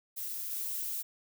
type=noise with level steps; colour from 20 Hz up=violet; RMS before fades=-38 / -36 dBFS; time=0.16-1.03 s; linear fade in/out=20 ms; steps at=0.51 s; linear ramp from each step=5 ms; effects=none